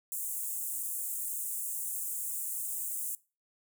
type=high-pass noise; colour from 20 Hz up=pink; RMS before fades=-36 dBFS; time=0.12-3.15 s; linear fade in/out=0 ms; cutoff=7600 Hz; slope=48 dB/octave; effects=noise-tail reverb RT60 0.3 s tail -21 dB re dry